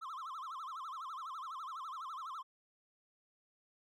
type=tone with vibrato; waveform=triangle; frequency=1172 Hz; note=D6; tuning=4 cents flat; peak=-40 dBFS; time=0.01-2.43 s; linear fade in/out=20 ms; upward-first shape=sine; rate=12 Hz; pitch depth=240 cents each way; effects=none